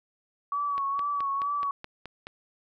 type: tone with vibrato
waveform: sine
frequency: 1130 Hz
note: C#6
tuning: 33 cents sharp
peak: -26 dBFS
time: 0.52-1.71 s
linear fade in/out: 2 ms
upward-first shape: sine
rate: 2.2 Hz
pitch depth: 43 cents each way
type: click train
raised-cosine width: 0.3 ms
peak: -23 dBFS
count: 8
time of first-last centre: 0.78-2.269 s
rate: 4.7 Hz
effects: none